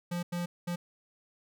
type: tone bursts at uneven times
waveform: square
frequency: 174.61 Hz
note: F3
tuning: in tune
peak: -32 dBFS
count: 3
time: 0.11-0.23 / 0.32-0.46 / 0.67-0.76 s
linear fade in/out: 10 ms
effects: none